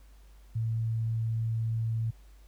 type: tone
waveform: sine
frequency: 112.9 Hz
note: A2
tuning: 45 cents sharp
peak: -27 dBFS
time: 0.55-2.11 s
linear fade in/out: 10 ms
effects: added 50 Hz sine -51 dBFS peak until 2.47 s + pink hiss -65 dBFS RMS until 2.47 s